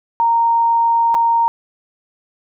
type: tone with dropouts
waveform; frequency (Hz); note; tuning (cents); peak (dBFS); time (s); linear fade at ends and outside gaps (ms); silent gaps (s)
sine; 927; A#5; -10; -11; 0.2-1.48; 0; 1.144-1.15
effects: none

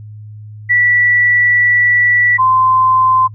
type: tone pair in turn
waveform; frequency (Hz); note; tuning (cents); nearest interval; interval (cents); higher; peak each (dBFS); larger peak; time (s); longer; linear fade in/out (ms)
sine; 1955 / 1035.6; B6 / C6; -18 / -18; major seventh; 1100; first; -8; neither; 0.69-2.38 / 2.38-3.28; first; 20
effects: noise-tail reverb RT60 0.1 s tail -23 dB re dry + added 106 Hz sine -29 dBFS peak until 3.34 s

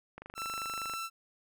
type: click train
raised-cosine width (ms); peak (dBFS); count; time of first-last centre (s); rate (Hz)
0.5; -29; 20; 0.18-0.937; 25.1
type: tone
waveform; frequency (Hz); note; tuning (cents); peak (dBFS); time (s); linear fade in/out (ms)
sawtooth; 1336; E6; +23; -32; 0.35-1.1; 50
effects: none

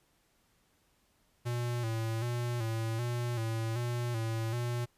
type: tone with vibrato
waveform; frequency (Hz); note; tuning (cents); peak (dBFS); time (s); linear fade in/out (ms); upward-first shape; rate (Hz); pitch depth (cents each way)
square; 116.54; A#2; 0; -32; 1.45-4.86; 20; square; 1.3; 58
effects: pink hiss -71 dBFS RMS until 4.97 s + resampled to 32000 Hz

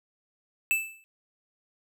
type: tone with exponential decay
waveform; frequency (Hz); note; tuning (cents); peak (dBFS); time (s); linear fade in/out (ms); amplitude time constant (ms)
square; 2637; E7; 0; -20; 0.71-1.04; 0; 71
effects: none

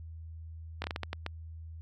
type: slowing click train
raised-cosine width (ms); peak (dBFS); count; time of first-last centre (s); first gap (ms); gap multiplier
0.3; -18; 8; 0.82-1.264; 21; 1.36
effects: added 81 Hz sine -42 dBFS peak until 1.81 s

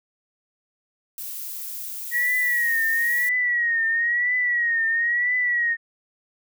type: noise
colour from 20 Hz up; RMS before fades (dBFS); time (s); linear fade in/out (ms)
violet; -33; 1.18-3.29; 0
type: tone with vibrato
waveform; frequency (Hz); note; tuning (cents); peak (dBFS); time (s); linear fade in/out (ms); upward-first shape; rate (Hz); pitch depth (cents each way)
sine; 1900; A#6; +33; -19; 2.11-5.77; 50; triangle; 1; 93
effects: none

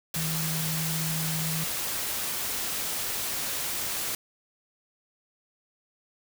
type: tone in noise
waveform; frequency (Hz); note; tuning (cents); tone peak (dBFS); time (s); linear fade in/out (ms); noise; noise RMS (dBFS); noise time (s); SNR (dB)
sine; 159.7; D#3; +45; -30; 0.16-1.64; 2; white; -31; 0.14-4.15; -2
effects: none

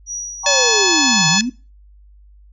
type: tone with tremolo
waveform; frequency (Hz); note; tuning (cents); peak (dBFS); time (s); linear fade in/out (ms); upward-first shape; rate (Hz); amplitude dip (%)
sine; 5800; F#8; -35; -21; 0.06-0.84; 50; triangle; 2.4; 55
type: chord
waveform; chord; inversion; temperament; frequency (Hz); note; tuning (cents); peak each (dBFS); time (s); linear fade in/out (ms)
sine; G diminished; none; equal; 784 / 932.3 / 1108.7; G5 / Bb5 / Db6; 0 / 0 / 0; -27 / -24 / -28; 0.43-1.39; 20
type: harmonic tone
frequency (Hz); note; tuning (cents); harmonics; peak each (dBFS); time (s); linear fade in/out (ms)
860; A5; -40; 2 / 3 / 4 / 5 / 6 / 7 / 8; -21 / -21 / -21 / -21 / -21 / -21 / -21; 0.46-1.41; 2
type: linear two-way sweep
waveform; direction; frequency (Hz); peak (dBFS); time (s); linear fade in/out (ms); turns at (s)
sine; down then up; 587.3 to 148.6 to 264.1; -18; 0.46-1.5; 10; 1.28
effects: noise-tail reverb RT60 0.3 s tail -19 dB re dry + added 50 Hz sine -43 dBFS peak until 2.52 s

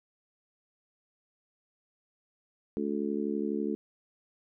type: harmonic tone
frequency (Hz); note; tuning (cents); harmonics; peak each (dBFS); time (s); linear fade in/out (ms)
72.1; D2; -31; 3 / 4 / 5 / 6; -33 / -34 / -35 / -36; 2.77-3.75; 0
effects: none

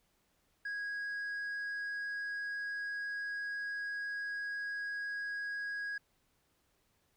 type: tone with tanh clipping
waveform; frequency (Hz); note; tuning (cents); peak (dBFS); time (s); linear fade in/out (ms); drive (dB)
sine; 1651; G#6; -11; -37; 0.65-5.98; 5; 3
effects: pink hiss -75 dBFS RMS until 7.16 s

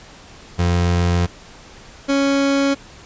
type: tone pair in turn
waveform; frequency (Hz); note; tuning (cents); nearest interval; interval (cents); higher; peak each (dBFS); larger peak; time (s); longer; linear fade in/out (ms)
30% pulse; 87.31 / 277.2; F2 / C#4; 0 / 0; octave + minor sixth; 2000; second; -12; neither; 0.58-1.27 / 2.08-2.75; first; 20
effects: pink hiss -42 dBFS RMS until 3.05 s + resampled to 16000 Hz

